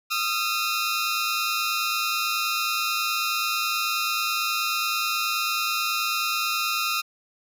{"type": "tone pair together", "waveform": "15% pulse", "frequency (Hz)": [1244.5, 1353.8], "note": ["D#6", "E6"], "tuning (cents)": [0, 46], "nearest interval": "minor second", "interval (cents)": 146, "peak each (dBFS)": -20, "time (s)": [0.1, 7.02], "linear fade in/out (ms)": 20, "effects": []}